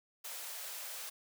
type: high-pass noise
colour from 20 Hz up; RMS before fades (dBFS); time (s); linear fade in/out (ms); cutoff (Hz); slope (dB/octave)
white; -44; 0.24-1.1; 10; 470; 48
effects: none